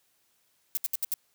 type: noise bursts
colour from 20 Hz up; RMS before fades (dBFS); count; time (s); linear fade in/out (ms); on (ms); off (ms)
violet; -28; 5; 0.75-1.139; 0; 21; 71
effects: white hiss -70 dBFS RMS until 1.34 s + high-pass 60 Hz 12 dB/octave